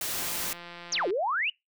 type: noise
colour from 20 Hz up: white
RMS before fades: -32 dBFS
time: 0.01-0.53 s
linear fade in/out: 2 ms
type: click train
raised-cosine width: 0.3 ms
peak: -27 dBFS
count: 168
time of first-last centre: 0.14-1.105 s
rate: 173 Hz
type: exponential two-way sweep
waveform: sine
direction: down then up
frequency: 7020 to 333.3 to 3021 Hz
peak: -25 dBFS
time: 0.92-1.5 s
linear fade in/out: 5 ms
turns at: 1.08 s
effects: noise-tail reverb RT60 0.2 s tail -26 dB re dry